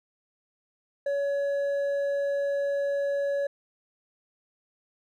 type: tone with hard clipping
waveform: sine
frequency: 563 Hz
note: C#5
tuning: 27 cents sharp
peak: -26 dBFS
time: 1.06-3.47 s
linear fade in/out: 5 ms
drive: 4 dB
effects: none